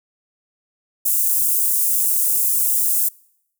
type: high-pass noise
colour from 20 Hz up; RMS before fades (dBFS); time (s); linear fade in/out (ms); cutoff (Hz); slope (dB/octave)
white; -18; 1.05-3.09; 10; 8300; 24
effects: noise-tail reverb RT60 0.8 s tail -26 dB re dry